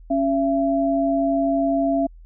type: tone pair together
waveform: sine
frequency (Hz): 276.7 / 673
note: C#4 / E5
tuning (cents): -3 / +36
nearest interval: octave + minor third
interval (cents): 1539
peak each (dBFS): -20 / -20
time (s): 0.1-2.07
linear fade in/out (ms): 10
effects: added 41 Hz sine -41 dBFS peak until 2.25 s